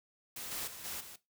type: noise with level steps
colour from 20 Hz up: white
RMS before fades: -43 / -39 / -48 / -41 / -50 dBFS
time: 0.36-1.16 s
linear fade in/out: 5 ms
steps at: 0.51 / 0.67 / 0.84 / 1 s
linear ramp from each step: 10 ms
effects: noise-tail reverb RT60 0.2 s tail -17 dB re dry